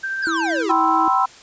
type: tone with tremolo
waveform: sine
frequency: 1568 Hz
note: G6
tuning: in tune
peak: -21 dBFS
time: 0.03-0.63 s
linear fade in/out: 10 ms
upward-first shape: triangle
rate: 13 Hz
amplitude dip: 25%
type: exponential sweep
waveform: square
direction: down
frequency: 1720 to 340.9 Hz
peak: -23 dBFS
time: 0.22-0.72 s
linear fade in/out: 10 ms
type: tone with pitch glide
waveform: triangle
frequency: 328.3 to 323.8 Hz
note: E4 to E4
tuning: -7 to -31 cents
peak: -21 dBFS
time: 0.27-1.08 s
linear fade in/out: 0 ms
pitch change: -24 cents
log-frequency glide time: 0.72-0.83 s
type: chord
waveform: sine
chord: C major seventh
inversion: second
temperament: equal with one note detuned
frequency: 773.2 / 987.8 / 1046.5 / 1318.5 Hz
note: G5 / B5 / C6 / E6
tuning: -24 / 0 / 0 / 0 cents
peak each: -20 dBFS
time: 0.69-1.26 s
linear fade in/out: 10 ms
effects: white hiss -44 dBFS RMS until 1.42 s + resampled to 16000 Hz